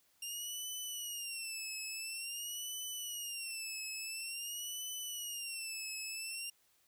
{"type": "tone with vibrato", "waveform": "15% pulse", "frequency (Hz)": 2787, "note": "F7", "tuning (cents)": -4, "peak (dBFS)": -33, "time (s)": [0.22, 6.5], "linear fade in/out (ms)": 5, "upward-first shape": "sine", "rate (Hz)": 0.48, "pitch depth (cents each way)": 130, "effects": ["white hiss -72 dBFS RMS until 6.87 s"]}